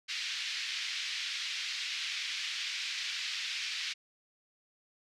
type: band-pass noise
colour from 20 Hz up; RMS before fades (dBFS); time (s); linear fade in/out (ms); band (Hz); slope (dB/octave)
pink; -37; 0.08-3.94; 20; 2100 to 5200; 24
effects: none